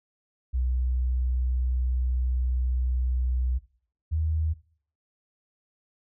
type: tone pair in turn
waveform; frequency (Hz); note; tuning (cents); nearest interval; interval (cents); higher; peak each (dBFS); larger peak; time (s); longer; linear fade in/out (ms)
sine; 62.6 / 78.87; B1 / D#2; +24 / +24; major third; 400; second; -23; neither; 0.53-3.59 / 4.11-4.54; first; 20
effects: noise-tail reverb RT60 0.5 s tail -18 dB re dry